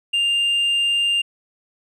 triangle tone with tanh clipping, 2799 Hz, F7, 3 cents sharp, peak -17 dBFS, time 0.13-1.22 s, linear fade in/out 10 ms, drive 7 dB, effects none

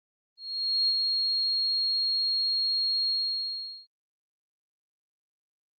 sine tone with ADSR envelope, 4271 Hz, C8, 35 cents sharp, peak -21 dBFS, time 0.37-3.87 s, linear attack 510 ms, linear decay 48 ms, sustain -3 dB, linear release 780 ms, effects Opus 32 kbps

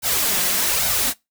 white noise with flanger, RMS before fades -20 dBFS, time 0.02-1.14 s, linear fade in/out 50 ms, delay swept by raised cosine 1.3 to 5.6 ms, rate 1.2 Hz, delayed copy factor +0.65, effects noise-tail reverb RT60 0.2 s tail -22 dB re dry

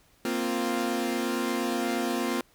sawtooth chord, Bb suspended second, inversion none, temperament equal, 233.1 / 261.6 / 349.2 Hz, Bb3 / C4 / F4, 0 / 0 / 0 cents, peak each -27 dBFS, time 0.25-2.41 s, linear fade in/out 2 ms, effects pink hiss -62 dBFS RMS until 2.54 s

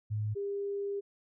sine tone pair in turn, 106.3 / 401.3 Hz, G#2 / G4, +41 / +41 cents, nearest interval octave + major seventh, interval 2300 cents, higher second, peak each -30 / -32 dBFS, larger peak first, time 0.1-0.35 / 0.35-1.01 s, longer second, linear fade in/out 20 ms, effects none

